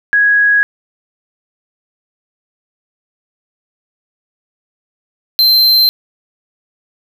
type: tone pair in turn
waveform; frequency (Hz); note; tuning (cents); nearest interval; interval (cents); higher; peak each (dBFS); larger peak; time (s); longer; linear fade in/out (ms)
sine / square; 1661.2 / 4115; G#6 / C8; 0 / -30; octave + major third; 1570; second; -7; neither; 0.13-0.63 / 5.39-5.89; neither; 0
effects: none